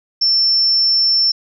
sine tone, 5380 Hz, E8, 34 cents sharp, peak -11 dBFS, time 0.21-1.32 s, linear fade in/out 10 ms, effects none

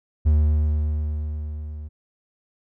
triangle tone with level ramp, 75.7 Hz, D#2, 47 cents flat, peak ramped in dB -11 to -30 dBFS, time 0.25-1.89 s, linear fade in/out 20 ms, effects none

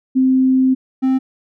sine / triangle tone pair in turn, 260.6 / 262.3 Hz, C4 / C4, -7 / +4 cents, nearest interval unison, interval 11 cents, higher second, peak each -10 dBFS, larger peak neither, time 0.15-0.75 / 1.02-1.19 s, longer first, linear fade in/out 20 ms, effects none

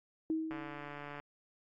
sine tone with exponential decay, 318.8 Hz, D#4, 42 cents sharp, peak -29 dBFS, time 0.3-1.18 s, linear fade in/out 1 ms, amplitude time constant 190 ms
click train, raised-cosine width 0.5 ms, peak -30 dBFS, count 101, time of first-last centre 0.51-1.2 s, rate 145 Hz
effects AAC 64 kbps

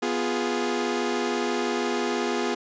sawtooth chord, F diminished, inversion second, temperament equal, 246.9 / 349.2 / 415.3 Hz, Cb4 / F4 / Ab4, 0 / 0 / 0 cents, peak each -25 / -25 / -24 dBFS, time 0.02-2.55 s, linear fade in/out 10 ms, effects resampled to 16000 Hz

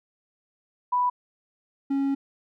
sine / triangle tone pair in turn, 987.8 / 275.4 Hz, B5 / C#4, 0 / -11 cents, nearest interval octave + minor seventh, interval 2211 cents, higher first, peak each -20 dBFS, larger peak neither, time 0.92-1.1 / 1.9-2.15 s, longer second, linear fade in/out 10 ms, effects none

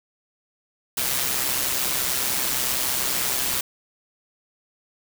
white noise with amplitude modulation, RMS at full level -22 dBFS, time 0.97-3.61 s, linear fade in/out 5 ms, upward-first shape sine, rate 129 Hz, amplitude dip 50%, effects none

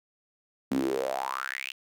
sawtooth tone with high-pass filter sweep, 66 Hz, C2, 16 cents sharp, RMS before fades -31 dBFS, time 0.71-1.72 s, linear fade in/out 5 ms, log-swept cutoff 230 to 2900 Hz, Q 7.7, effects none

